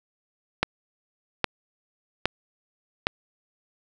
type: click train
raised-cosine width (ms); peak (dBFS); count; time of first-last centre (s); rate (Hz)
0.3; -4; 4; 0.63-3.069; 1.23
effects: none